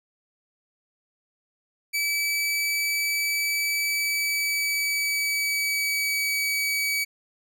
sawtooth tone with pitch glide, 2300 to 2276 Hz, D7 to C#7, -37 to +45 cents, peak -20 dBFS, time 1.93-7.05 s, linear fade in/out 20 ms, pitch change -18 cents, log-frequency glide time 3.83-6.34 s, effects none

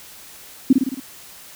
sine tone with echo, 263.4 Hz, C4, 12 cents sharp, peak -7 dBFS, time 0.7-0.73 s, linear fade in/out 5 ms, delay 54 ms, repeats 5, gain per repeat -4 dB, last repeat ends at 1 s, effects white hiss -42 dBFS RMS until 1.55 s

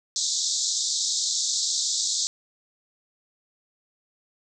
white band-pass noise, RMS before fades -26 dBFS, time 0.16-2.27 s, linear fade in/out 0 ms, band 3600 to 7700 Hz, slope 96 dB/octave, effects none

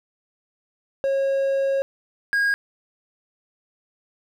triangle tone pair in turn, 545 / 1633.2 Hz, C#5 / G#6, -29 / -29 cents, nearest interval octave + perfect fifth, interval 1900 cents, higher second, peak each -17 / -16 dBFS, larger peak second, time 1.04-1.82 / 2.33-2.54 s, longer first, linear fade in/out 0 ms, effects none

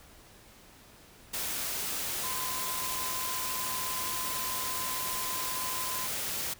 sine tone in noise, 1025 Hz, C6, 36 cents flat, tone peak -38 dBFS, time 2.23-6.07 s, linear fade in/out 10 ms, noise white, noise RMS -34 dBFS, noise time 1.33-6.54 s, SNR -7 dB, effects pink hiss -55 dBFS RMS until 6.59 s

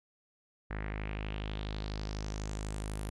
sawtooth tone with low-pass filter sweep, 52.1 Hz, G#1, 6 cents sharp, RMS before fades -38 dBFS, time 0.7-3.1 s, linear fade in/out 10 ms, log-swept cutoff 1800 to 11000 Hz, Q 3.5, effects none

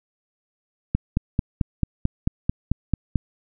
click train, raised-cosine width 5 ms, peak -7 dBFS, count 11, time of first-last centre 0.95-3.158 s, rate 4.53 Hz, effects none

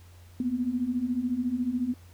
sine beating tone pair, 237.6 / 251.6 Hz, A#3 / B3, +33 / +32 cents, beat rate 14 Hz, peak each -31 / -27 dBFS, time 0.4-1.94 s, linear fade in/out 2 ms, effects added 88 Hz sine -49 dBFS peak until 2.13 s + pink hiss -59 dBFS RMS until 2.13 s

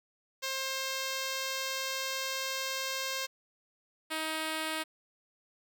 5% pulse tone pair in turn, 531 / 315.7 Hz, C5 / D#4, +25 / +25 cents, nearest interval major sixth, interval 900 cents, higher first, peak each -21 dBFS, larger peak neither, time 0.42-3.27 / 4.1-4.84 s, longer first, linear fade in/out 20 ms, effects none

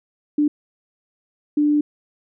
sine tone bursts at uneven times, 296 Hz, D4, 14 cents sharp, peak -14 dBFS, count 2, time 0.38-0.48 / 1.57-1.81 s, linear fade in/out 5 ms, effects none

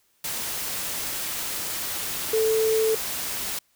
sine tone in noise, 441 Hz, A4, 4 cents sharp, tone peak -19 dBFS, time 2.33-2.95 s, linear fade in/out 5 ms, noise white, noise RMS -30 dBFS, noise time 0.24-3.59 s, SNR +8 dB, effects white hiss -66 dBFS RMS until 3.75 s

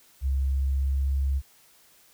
sine tone with pitch glide, 67.4 to 68.26 Hz, C#2 to C#2, -48 to -26 cents, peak -22 dBFS, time 0.21-1.42 s, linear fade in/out 50 ms, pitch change +22 cents, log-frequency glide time 0.41-1.1 s, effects white hiss -58 dBFS RMS until 2.13 s

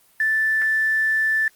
sine tone with quantisation, 1760 Hz, A6, in tune, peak -17 dBFS, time 0.2-1.48 s, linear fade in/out 2 ms, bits 7, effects white hiss -57 dBFS RMS until 1.55 s + Opus 32 kbps

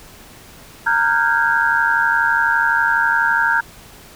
sine tone cluster, 922 / 1397 / 1542 / 1634 Hz, A#5 / F6 / G6 / G#6, -19 / 0 / -29 / -29 cents, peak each -19 dBFS, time 0.86-3.61 s, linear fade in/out 10 ms, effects pink hiss -42 dBFS RMS until 4.15 s

